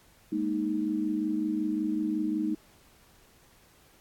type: chord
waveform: sine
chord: Ab suspended second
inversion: none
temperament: equal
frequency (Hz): 207.7 / 233.1 / 311.1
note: Ab3 / Bb3 / Eb4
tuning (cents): 0 / 0 / 0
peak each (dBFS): -33 / -34 / -28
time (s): 0.32-2.55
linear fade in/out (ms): 5
effects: pink hiss -60 dBFS RMS until 4 s + AAC 64 kbps